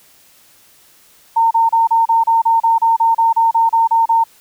sine tone bursts, 912 Hz, A#5, 38 cents flat, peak -9 dBFS, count 16, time 1.36-4.24 s, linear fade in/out 10 ms, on 150 ms, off 32 ms, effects white hiss -49 dBFS RMS until 4.4 s

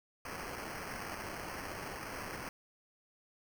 violet noise with sample-and-hold, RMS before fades -43 dBFS, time 0.25-2.49 s, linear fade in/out 2 ms, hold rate 3675 Hz, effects none

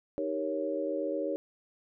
sine chord, Eb dominant seventh, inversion none, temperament equal, 311.1 / 392 / 466.2 / 554.4 Hz, Eb4 / G4 / Bb4 / Db5, 0 / 0 / 0 / 0 cents, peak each -35 / -37 / -37 / -33 dBFS, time 0.18-1.36 s, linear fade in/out 0 ms, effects none

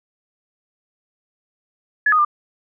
sine tone with pitch steps, 1703 / 1242 / 1197 Hz, G#6 / D#6 / D6, +43 / -3 / +33 cents, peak -12 dBFS, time 2.06-2.249 s, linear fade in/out 5 ms, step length 63 ms, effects none

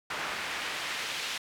pink noise with band-pass filter sweep, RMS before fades -35 dBFS, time 0.1-1.38 s, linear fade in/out 5 ms, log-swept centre 1600 to 3200 Hz, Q 0.93, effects none

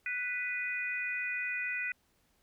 harmonic tone, 494.8 Hz, B4, 3 cents sharp, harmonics 3 / 4 / 5, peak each -39 / -36 / -36 dBFS, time 0.06-1.92 s, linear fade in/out 2 ms, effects pink hiss -72 dBFS RMS until 2.42 s

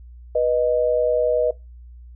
sine tone pair together, 489.6 / 619.9 Hz, B4 / D#5, -15 / -7 cents, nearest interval major third, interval 408 cents, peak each -19 dBFS, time 0.35-1.51 s, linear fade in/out 5 ms, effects noise-tail reverb RT60 0.2 s tail -20 dB re dry + added 60 Hz sine -39 dBFS peak until 2.15 s

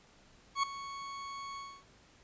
40% pulse tone with ADSR envelope, 1108.7 Hz, C#6, in tune, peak -25 dBFS, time 0.55-1.84 s, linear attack 82 ms, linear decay 4 ms, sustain -15 dB, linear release 270 ms, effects pink hiss -62 dBFS RMS until 2.23 s + resampled to 16000 Hz

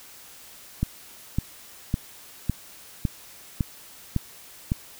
click train, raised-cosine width 5 ms, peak -10 dBFS, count 8, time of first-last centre 0.83-4.719 s, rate 1.8 Hz, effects white hiss -47 dBFS RMS until 4.99 s

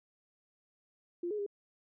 sine tone with pitch steps, 347.9 / 420.9 / 405.4 Hz, F4 / G#4 / G#4, -7 / +23 / -42 cents, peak -33 dBFS, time 1.23-1.464 s, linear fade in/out 5 ms, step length 78 ms, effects none

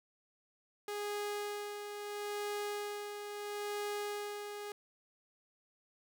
sawtooth tone with tremolo, 412.9 Hz, G#4, 10 cents flat, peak -32 dBFS, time 0.88-4.72 s, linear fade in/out 2 ms, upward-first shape sine, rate 0.75 Hz, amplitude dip 50%, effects none

